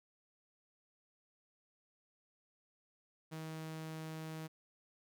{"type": "tone", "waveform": "sawtooth", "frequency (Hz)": 158.8, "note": "D#3", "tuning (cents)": 36, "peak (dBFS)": -39, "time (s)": [3.31, 4.48], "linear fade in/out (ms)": 20, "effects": []}